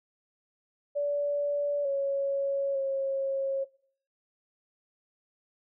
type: tone with pitch steps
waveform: sine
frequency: 577 / 554 / 543 Hz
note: D5 / C#5 / C#5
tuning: -31 / -1 / -36 cents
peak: -26 dBFS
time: 0.95-3.65 s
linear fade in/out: 20 ms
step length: 900 ms
effects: noise-tail reverb RT60 0.6 s tail -23 dB re dry